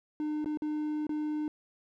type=tone with dropouts; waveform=triangle; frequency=302.9 Hz; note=D#4; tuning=46 cents flat; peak=-28 dBFS; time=0.2-1.48 s; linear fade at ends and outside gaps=1 ms; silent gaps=0.445-0.459 / 0.573-0.621 / 1.068-1.093 s; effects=none

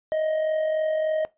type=tone with amplitude modulation; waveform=triangle; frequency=626 Hz; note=D#5; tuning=10 cents sharp; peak=-18 dBFS; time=0.12-1.25 s; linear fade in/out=0 ms; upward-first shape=sine; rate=43.4 Hz; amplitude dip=40%; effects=noise-tail reverb RT60 0.2 s tail -19 dB re dry + resampled to 8000 Hz

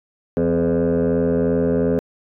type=tone with frequency modulation; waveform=sine; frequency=340 Hz; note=F4; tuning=46 cents flat; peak=-13 dBFS; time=0.37-1.99 s; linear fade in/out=0 ms; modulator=82.8 Hz; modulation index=2.4; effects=tanh soft clip ceiling -14 dBFS

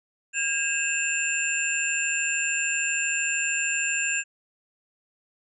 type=tone cluster; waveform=sine; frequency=1616 / 2594 / 2747 / 7200 Hz; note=G#6 / E7 / F7 / A8; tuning=-48 / -28 / -29 / +39 cents; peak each=-29 dBFS; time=0.33-4.24 s; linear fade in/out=50 ms; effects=none

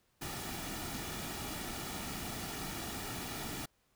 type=noise with comb filter; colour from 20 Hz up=pink; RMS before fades=-41 dBFS; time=0.21-3.66 s; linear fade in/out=10 ms; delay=1.9 ms; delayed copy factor=-0.5; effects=pink hiss -74 dBFS RMS until 3.95 s

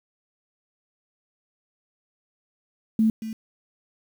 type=tone with echo; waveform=sine; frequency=220.9 Hz; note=A3; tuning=7 cents sharp; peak=-16 dBFS; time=2.99-3.1 s; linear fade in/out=2 ms; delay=230 ms; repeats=1; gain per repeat=-13 dB; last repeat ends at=3.33 s; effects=8-bit

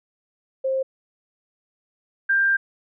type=tone pair in turn; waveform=sine; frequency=530 / 1588.2 Hz; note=C5 / G6; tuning=+22 / +22 cents; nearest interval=octave + perfect fifth; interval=1900 cents; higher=second; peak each=-20 / -16 dBFS; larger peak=second; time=0.64-0.83 / 2.29-2.57 s; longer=second; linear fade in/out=10 ms; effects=none

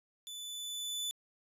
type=tone with level ramp; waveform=sawtooth; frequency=3491 Hz; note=A7; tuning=14 cents flat; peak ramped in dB=-40 to -31 dBFS; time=0.27-1.11 s; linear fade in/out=0 ms; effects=resampled to 32000 Hz

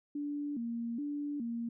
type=tone with vibrato; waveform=sine; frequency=260.4 Hz; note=C4; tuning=8 cents flat; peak=-34 dBFS; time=0.15-1.69 s; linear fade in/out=5 ms; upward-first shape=square; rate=1.2 Hz; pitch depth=190 cents each way; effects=none

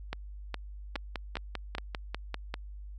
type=two click trains; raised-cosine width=0.3 ms; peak=-18 / -18 dBFS; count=5 / 9; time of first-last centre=0.13-1.783 / 0.96-2.541 s; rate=2.42 / 5.06 Hz; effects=added 50 Hz sine -41 dBFS peak until 2.98 s

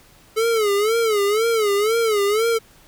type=tone with vibrato; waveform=square; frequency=431.1 Hz; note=A4; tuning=35 cents flat; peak=-17 dBFS; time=0.36-2.59 s; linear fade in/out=20 ms; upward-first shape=sine; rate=2 Hz; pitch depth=130 cents each way; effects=pink hiss -51 dBFS RMS until 2.87 s

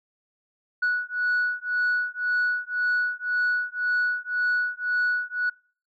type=beating tone pair; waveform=sine; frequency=1470 / 1471.9 Hz; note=F#6 / F#6; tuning=-12 / -9 cents; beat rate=1.9 Hz; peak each=-24 dBFS; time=0.82-5.5 s; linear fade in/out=10 ms; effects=noise-tail reverb RT60 0.4 s tail -24 dB re dry + tanh soft clip ceiling -18 dBFS

